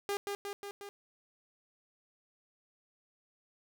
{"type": "tone with echo", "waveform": "sawtooth", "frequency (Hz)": 403.3, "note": "G4", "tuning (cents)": 49, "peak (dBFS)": -28, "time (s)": [0.09, 0.17], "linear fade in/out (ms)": 0, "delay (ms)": 180, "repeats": 4, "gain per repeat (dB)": -3, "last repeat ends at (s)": 0.89, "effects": []}